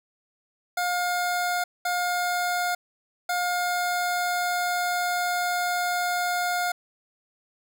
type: tone bursts at uneven times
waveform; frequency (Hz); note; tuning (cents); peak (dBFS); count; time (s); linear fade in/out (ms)
25% pulse; 712; F5; +33; -20; 3; 0.77-1.64 / 1.85-2.75 / 3.29-6.72; 5
effects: none